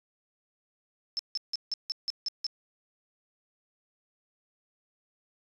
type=tone bursts; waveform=sine; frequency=5274 Hz; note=E8; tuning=in tune; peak=-28 dBFS; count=8; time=1.17-2.466 s; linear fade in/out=0 ms; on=22 ms; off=160 ms; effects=resampled to 24000 Hz